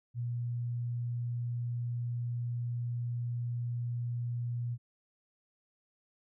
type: tone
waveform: sine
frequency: 120 Hz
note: B2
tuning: 49 cents flat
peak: -32 dBFS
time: 0.14-4.78 s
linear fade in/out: 50 ms
effects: none